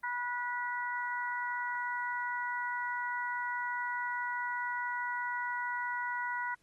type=harmonic tone; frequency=487.7 Hz; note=B4; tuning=22 cents flat; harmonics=2 / 3 / 4; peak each=-36 / -37 / -39 dBFS; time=0.03-6.55 s; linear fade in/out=10 ms; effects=pink hiss -71 dBFS RMS until 6.62 s + Opus 24 kbps

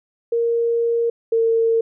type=tone pair in turn; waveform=sine; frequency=466.2 / 455.3 Hz; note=A#4 / A#4; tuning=0 / -41 cents; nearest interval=unison; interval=41 cents; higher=first; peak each=-16 / -14 dBFS; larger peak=second; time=0.32-1.1 / 1.32-1.81 s; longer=first; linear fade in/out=5 ms; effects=none

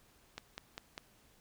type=click train; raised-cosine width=0.2 ms; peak=-24 dBFS; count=4; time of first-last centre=0.38-0.979 s; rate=5.01 Hz; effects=pink hiss -66 dBFS RMS until 1.4 s

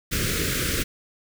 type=band-stop noise; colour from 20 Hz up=pink; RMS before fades=-25 dBFS; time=0.11-0.84 s; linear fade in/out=20 ms; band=530 to 1300 Hz; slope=48 dB/octave; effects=none

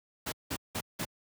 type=noise bursts; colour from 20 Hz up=pink; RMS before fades=-34 dBFS; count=4; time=0.26-1.052 s; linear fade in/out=10 ms; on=63 ms; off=180 ms; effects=high-pass 80 Hz 12 dB/octave

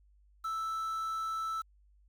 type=tone with quantisation; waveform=triangle; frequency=1318.5 Hz; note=E6; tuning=in tune; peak=-31 dBFS; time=0.44-1.62 s; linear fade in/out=10 ms; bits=9; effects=added 50 Hz sine -61 dBFS peak until 2.08 s

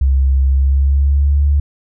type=tone with pitch glide; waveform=sine; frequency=67 to 71.81 Hz; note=C2 to D2; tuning=+42 to -38 cents; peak=-9 dBFS; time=0.01-1.6 s; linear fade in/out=5 ms; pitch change=+120 cents; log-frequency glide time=0.47-1.44 s; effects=none

